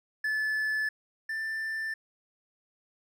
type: tone pair in turn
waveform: triangle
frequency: 1734 / 1775.6 Hz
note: A6 / A6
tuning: -26 / +15 cents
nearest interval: unison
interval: 41 cents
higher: second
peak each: -25 / -29 dBFS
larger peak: first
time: 0.24-0.89 / 1.29-1.94 s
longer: neither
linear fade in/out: 5 ms
effects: none